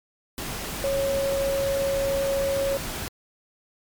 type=tone in noise; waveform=sine; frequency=550 Hz; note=C#5; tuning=14 cents flat; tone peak=-22 dBFS; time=0.84-2.77 s; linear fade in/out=0 ms; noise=pink; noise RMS=-32 dBFS; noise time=0.38-3.08 s; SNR=+7 dB; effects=MP3 96 kbps